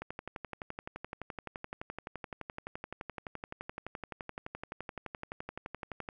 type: click train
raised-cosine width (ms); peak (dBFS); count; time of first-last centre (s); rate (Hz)
0.5; -24; 72; 0.02-6.088; 11.7
effects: none